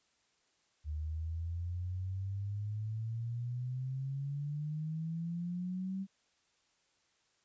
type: exponential sweep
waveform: sine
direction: up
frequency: 74.8 to 195 Hz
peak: -35 dBFS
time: 0.84-6.07 s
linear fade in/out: 50 ms
effects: white hiss -74 dBFS RMS until 7.44 s + resampled to 16000 Hz